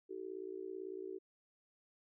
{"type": "tone with amplitude modulation", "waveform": "sine", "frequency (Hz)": 380, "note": "F#4", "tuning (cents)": 46, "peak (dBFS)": -38, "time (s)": [0.09, 1.19], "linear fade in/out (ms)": 20, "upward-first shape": "sine", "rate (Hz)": 58, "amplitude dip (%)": 95, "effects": []}